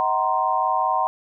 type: chord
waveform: sine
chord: C half-diminished seventh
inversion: first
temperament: just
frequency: 627.9 / 753.5 / 941.9 / 1046.5 Hz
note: Eb5 / Gb5 / Bb5 / C6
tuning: +16 / +31 / +18 / 0 cents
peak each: -29 / -23 / -23 / -23 dBFS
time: 0-1.07 s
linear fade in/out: 0 ms
effects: none